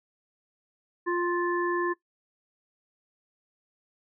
harmonic tone, 350 Hz, F4, 4 cents sharp, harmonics 1 / 3 / 5, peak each -26 / -31 / -33 dBFS, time 1.06-1.94 s, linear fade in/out 20 ms, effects noise-tail reverb RT60 0.1 s tail -17 dB re dry

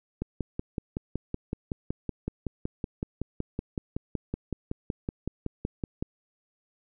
click train, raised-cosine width 3 ms, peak -17 dBFS, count 32, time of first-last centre 0.22-6.025 s, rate 5.34 Hz, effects none

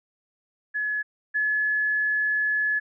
sine tone pair in turn, 1700 / 1708.5 Hz, G#6 / G#6, +40 / +49 cents, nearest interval unison, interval 9 cents, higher second, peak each -24 / -21 dBFS, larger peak second, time 0.74-1.03 / 1.34-2.8 s, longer second, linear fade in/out 20 ms, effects none

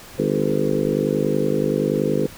harmonic tone with a mistuned harmonic, 50.6 Hz, G#1, 44 cents flat, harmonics 3 / 4 / 5 / 6 / 7 / 8 / 9 / 10, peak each -26 / -26 / -26 / -26 / -26 / -26 / -26 / -26 dBFS, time 0.18-2.27 s, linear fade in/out 10 ms, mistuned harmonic 9, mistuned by -29 cents, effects pink hiss -41 dBFS RMS until 2.37 s

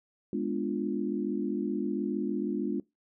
sine chord, G# diminished seventh, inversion none, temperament equal, 207.7 / 246.9 / 293.7 / 349.2 Hz, G#3 / B3 / D4 / F4, 0 / 0 / 0 / 0 cents, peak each -33 / -35 / -33 / -34 dBFS, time 0.33-2.8 s, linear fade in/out 2 ms, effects noise-tail reverb RT60 0.2 s tail -22 dB re dry

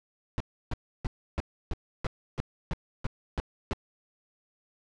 brown noise bursts, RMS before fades -29 dBFS, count 11, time 0.38-3.733 s, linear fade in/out 0 ms, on 23 ms, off 310 ms, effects low-pass 5000 Hz 12 dB/octave

